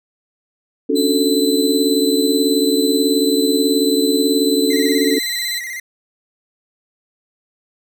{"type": "chord", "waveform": "sine", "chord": "D major seventh", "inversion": "third", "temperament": "just", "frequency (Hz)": [275.3, 293.7, 367.1, 440.5], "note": ["C#4", "D4", "F#4", "A4"], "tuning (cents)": [-12, 0, -14, 2], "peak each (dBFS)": [-18, -19, -22, -18], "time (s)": [0.89, 5.19], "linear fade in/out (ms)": 10}
{"type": "tone", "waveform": "sawtooth", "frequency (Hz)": 4021, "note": "B7", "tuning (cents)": 30, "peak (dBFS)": -18, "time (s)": [0.95, 5.6], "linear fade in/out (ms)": 20}
{"type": "tone with vibrato", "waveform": "45% pulse", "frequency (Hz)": 2000, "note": "B6", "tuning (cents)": 21, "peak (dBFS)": -25, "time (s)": [4.7, 5.8], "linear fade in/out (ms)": 5, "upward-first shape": "square", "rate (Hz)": 16, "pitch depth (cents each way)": 68}
{"effects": []}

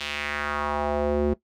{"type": "tone with band-pass filter sweep", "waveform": "square", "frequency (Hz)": 73.42, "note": "D2", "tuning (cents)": 0, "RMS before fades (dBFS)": -26, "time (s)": [0, 1.34], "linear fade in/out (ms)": 10, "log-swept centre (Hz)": [3300, 330], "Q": 2.1, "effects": ["noise-tail reverb RT60 0.1 s tail -17 dB re dry"]}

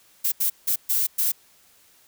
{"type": "noise bursts at uneven times", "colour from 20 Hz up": "violet", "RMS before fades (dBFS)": -22, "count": 5, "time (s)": [[0.24, 0.32], [0.4, 0.5], [0.67, 0.76], [0.89, 1.07], [1.18, 1.32]], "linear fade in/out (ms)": 10, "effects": ["white hiss -57 dBFS RMS until 2.07 s"]}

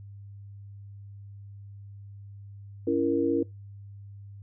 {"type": "chord", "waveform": "sine", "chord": "A# diminished", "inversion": "first", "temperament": "just", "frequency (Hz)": [279.7, 335.6, 466.2], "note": ["C#4", "E4", "A#4"], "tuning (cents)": [16, 31, 0], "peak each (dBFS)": [-27, -26, -27], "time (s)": [2.87, 3.43], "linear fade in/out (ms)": 5, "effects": ["noise-tail reverb RT60 0.2 s tail -22 dB re dry", "added 100 Hz sine -42 dBFS peak until 4.42 s"]}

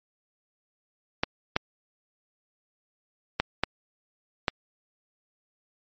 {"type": "clicks", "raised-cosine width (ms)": 0.3, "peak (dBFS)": -6, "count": 5, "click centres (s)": [1.235, 1.564, 3.4, 3.636, 4.482], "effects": ["MP3 32 kbps"]}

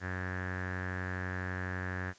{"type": "tone with low-pass filter", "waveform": "sawtooth", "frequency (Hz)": 92, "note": "F#2", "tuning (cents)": -9, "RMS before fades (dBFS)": -37, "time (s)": [0, 2.14], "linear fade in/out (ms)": 50, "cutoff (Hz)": 1700, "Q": 8.8, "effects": ["white hiss -60 dBFS RMS until 2.18 s", "resampled to 16000 Hz"]}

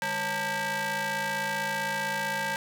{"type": "ring-modulated tone", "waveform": "sawtooth", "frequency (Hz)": 349.2, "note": "F4", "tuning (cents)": 0, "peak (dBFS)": -21, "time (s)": [0.02, 2.56], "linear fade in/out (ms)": 0, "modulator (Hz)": 1250, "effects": []}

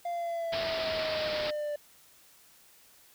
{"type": "exponential sweep", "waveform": "triangle", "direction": "down", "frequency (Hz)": [697, 587], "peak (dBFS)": -29, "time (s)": [0.05, 1.76], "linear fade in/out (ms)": 5}
{"type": "low-pass noise", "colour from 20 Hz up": "white", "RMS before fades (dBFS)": -36, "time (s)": [0.52, 1.51], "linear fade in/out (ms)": 10, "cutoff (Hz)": 5100, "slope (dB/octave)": 96}
{"effects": ["white hiss -59 dBFS RMS until 3.14 s"]}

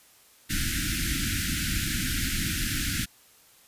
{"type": "band-stop noise", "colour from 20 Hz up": "pink", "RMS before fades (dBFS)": -28, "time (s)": [0.49, 3.06], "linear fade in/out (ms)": 20, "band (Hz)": [330, 1400], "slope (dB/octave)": 96, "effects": ["white hiss -57 dBFS RMS until 3.67 s", "resampled to 32000 Hz"]}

